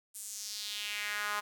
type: tone with high-pass filter sweep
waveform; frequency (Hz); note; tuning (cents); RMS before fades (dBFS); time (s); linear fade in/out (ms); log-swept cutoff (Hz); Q
sawtooth; 207.7; G#3; 0; -38; 0.14-1.41; 20; 9300 to 1100; 2.5
effects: 10-bit